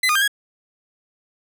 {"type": "tone with pitch steps", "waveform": "30% pulse", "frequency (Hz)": [2025, 1226, 1588, 1657], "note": ["B6", "D#6", "G6", "G#6"], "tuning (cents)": [43, -26, 22, -4], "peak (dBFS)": -13, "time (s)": [0.03, 0.278], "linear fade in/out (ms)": 5, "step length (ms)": 62, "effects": []}